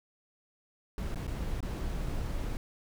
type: noise with dropouts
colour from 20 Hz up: brown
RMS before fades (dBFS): -34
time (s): 0.98-2.57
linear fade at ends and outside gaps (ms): 1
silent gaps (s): 1.146-1.157 / 1.269-1.277 / 1.605-1.627
effects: none